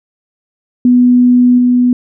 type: tone with level steps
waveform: sine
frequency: 246.9 Hz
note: B3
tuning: in tune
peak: -4 / -6 dBFS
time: 0.85-1.93 s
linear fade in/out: 2 ms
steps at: 1.58 s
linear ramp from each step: 5 ms
effects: none